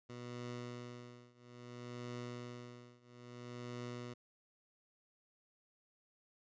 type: tone with tremolo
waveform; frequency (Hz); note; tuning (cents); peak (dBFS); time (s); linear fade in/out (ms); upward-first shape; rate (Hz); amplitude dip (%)
15% pulse; 121.9; B2; -22; -36; 0.09-4.14; 10; triangle; 0.6; 95
effects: resampled to 16000 Hz